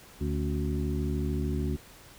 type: harmonic tone with a mistuned harmonic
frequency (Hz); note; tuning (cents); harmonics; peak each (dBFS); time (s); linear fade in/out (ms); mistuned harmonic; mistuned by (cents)
73.42; D2; 0; 1 / 2 / 3 / 4 / 5; -30 / -33 / -35 / -36 / -37; 0.2-1.77; 20; 4; -80
effects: pink hiss -52 dBFS RMS until 2.18 s